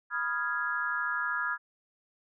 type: chord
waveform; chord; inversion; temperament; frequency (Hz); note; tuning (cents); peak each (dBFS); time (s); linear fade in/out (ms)
sine; F half-diminished seventh; second; equal; 987.8 / 1244.5 / 1396.9 / 1661.2; Cb6 / Eb6 / F6 / Ab6; 0 / 0 / 0 / 0; -38 / -36 / -33 / -32; 0.1-1.58; 50
effects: none